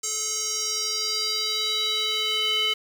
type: tone with band-pass filter sweep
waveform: square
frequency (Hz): 432.3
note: A4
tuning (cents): -31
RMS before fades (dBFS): -26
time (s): 0.03-2.74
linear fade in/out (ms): 10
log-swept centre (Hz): 7000 to 2900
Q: 4.7
effects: 7-bit